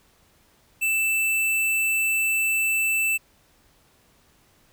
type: tone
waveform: square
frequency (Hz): 2650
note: E7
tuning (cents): +9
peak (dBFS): -21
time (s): 0.81-3.18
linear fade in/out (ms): 20
effects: pink hiss -60 dBFS RMS until 4.72 s